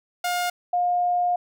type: tone pair in turn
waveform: sawtooth / sine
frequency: 711 / 711 Hz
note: F5 / F5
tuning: +31 / +31 cents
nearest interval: unison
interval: 0 cents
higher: neither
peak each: -19 dBFS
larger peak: neither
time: 0.24-0.5 / 0.73-1.36 s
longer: second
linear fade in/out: 5 ms
effects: none